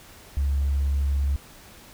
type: tone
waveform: sine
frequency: 69.7 Hz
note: C#2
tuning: 10 cents sharp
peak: -19 dBFS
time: 0.37-1.36 s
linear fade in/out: 0 ms
effects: tanh soft clip ceiling -17 dBFS + pink hiss -48 dBFS RMS until 1.93 s